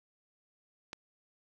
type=click; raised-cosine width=0.2 ms; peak=-23 dBFS; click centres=0.931 s; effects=none